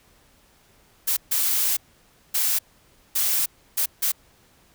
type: noise bursts at uneven times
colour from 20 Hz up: blue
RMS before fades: -22 dBFS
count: 6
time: 1.07-1.17 / 1.31-1.77 / 2.34-2.59 / 3.15-3.46 / 3.77-3.86 / 4.02-4.12 s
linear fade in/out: 10 ms
effects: pink hiss -58 dBFS RMS until 4.74 s